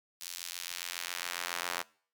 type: tone with high-pass filter sweep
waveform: square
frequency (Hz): 43.65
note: F1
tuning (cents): 0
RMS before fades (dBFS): -39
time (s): 0.2-1.83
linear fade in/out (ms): 20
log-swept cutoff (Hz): 4800 to 1000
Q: 0.76
effects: noise-tail reverb RT60 0.5 s tail -23 dB re dry